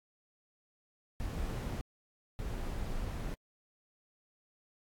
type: noise bursts at uneven times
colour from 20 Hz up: brown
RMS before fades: -37 dBFS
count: 2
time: 1.2-1.81 / 2.39-3.34 s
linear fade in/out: 0 ms
effects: AAC 64 kbps